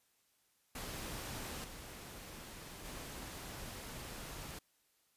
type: noise with level steps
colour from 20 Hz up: pink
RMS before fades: -44 / -50 / -47 dBFS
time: 0.75-4.59 s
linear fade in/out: 5 ms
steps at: 1.64 / 2.85 s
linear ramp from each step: 2 ms
effects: white hiss -75 dBFS RMS until 5.16 s + resampled to 32000 Hz